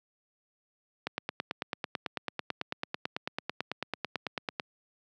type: click train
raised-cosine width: 0.3 ms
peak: -15 dBFS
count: 33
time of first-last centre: 1.07-4.598 s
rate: 9.07 Hz
effects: high-pass 150 Hz 12 dB/octave